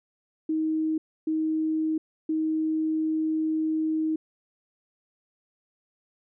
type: tone bursts at uneven times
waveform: sine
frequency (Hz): 315.1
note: D#4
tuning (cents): +22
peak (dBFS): -23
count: 3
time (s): 0.49-0.98 / 1.27-1.98 / 2.29-4.16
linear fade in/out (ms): 5
effects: none